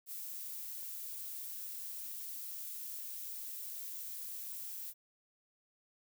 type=noise; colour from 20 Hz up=violet; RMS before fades=-44 dBFS; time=0.06-4.94 s; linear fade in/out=50 ms; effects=none